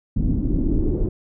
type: noise with low-pass filter sweep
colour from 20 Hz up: brown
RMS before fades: -20 dBFS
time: 0.16-1.09 s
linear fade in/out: 5 ms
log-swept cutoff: 240 to 380 Hz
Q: 4
effects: none